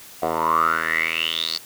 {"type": "tone with band-pass filter sweep", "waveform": "10% pulse", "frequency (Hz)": 81.3, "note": "E2", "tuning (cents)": -23, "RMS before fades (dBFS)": -22, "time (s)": [0.22, 1.58], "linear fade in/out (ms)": 10, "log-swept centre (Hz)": [710, 4600], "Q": 9.8, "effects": ["white hiss -43 dBFS RMS until 1.65 s"]}